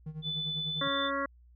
triangle tone with tremolo, 155.56 Hz, D#3, in tune, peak -33 dBFS, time 0.06-0.88 s, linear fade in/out 5 ms, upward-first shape sine, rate 10 Hz, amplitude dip 80%
sine tone with pitch glide, 3497 to 3532 Hz, A7 to A7, -11 to +6 cents, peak -32 dBFS, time 0.22-1.11 s, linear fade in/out 50 ms, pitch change +17 cents, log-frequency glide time 0.7-0.85 s
harmonic tone, 277.2 Hz, C#4, in tune, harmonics 1 / 2 / 4 / 5 / 6 / 7, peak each -37 / -35 / -34 / -37 / -40 / -40 dBFS, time 0.81-1.26 s, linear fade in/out 5 ms
effects added 60 Hz sine -55 dBFS peak until 1.55 s

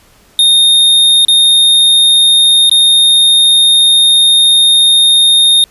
square tone with dropouts, 3683 Hz, A#7, 22 cents flat, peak -5 dBFS, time 0.39-5.64 s, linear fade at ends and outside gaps 1 ms, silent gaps 1.25-1.283 / 2.696-2.714 s, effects pink hiss -46 dBFS RMS until 5.7 s + resampled to 32000 Hz

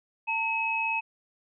sine tone pair together, 900 / 2564 Hz, A5 / E7, +39 / -49 cents, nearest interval octave + tritone, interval 1812 cents, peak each -30 / -27 dBFS, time 0.27-1.01 s, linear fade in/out 20 ms, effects none

